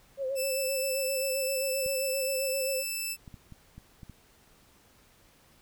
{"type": "tone with vibrato", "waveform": "sine", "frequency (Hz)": 534, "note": "C5", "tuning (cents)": 35, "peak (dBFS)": -29, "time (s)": [0.17, 2.84], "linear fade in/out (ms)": 50, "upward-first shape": "sine", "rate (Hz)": 7.6, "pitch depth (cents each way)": 64}
{"type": "tone", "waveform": "10% pulse", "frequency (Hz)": 2641, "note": "E7", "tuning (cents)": 3, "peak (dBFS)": -23, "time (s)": [0.35, 3.17], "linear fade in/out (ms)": 50}
{"type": "clicks", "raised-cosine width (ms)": 5, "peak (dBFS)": -33, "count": 7, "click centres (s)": [1.862, 3.278, 3.342, 3.523, 3.78, 4.032, 4.097]}
{"effects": ["pink hiss -61 dBFS RMS until 5.61 s"]}